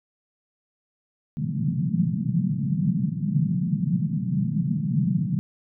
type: band-pass noise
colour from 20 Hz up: white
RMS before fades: -24 dBFS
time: 1.37-5.39 s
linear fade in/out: 0 ms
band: 130 to 200 Hz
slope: 48 dB/octave
effects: none